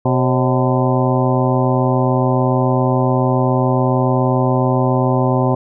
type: harmonic tone with a mistuned harmonic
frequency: 127.1 Hz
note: C3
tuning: 50 cents flat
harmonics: 1 / 2 / 3 / 4 / 5 / 6 / 7 / 8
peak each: -16 / -19 / -21 / -22 / -23 / -24 / -24 / -25 dBFS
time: 0.05-5.55 s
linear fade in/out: 5 ms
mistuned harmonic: 4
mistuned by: +99 cents
effects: none